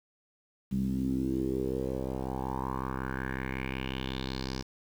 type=tone with low-pass filter sweep; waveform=10% pulse; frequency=65.41 Hz; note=C2; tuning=in tune; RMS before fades=-33 dBFS; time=0.71-4.63 s; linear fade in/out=20 ms; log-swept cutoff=190 to 5400 Hz; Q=4.5; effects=9-bit